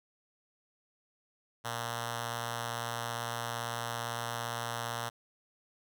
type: tone with notch filter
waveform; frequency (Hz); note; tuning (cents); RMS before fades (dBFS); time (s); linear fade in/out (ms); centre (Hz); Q
5% pulse; 117.7; A#2; +17; -37; 1.64-5.1; 20; 310; 0.61
effects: none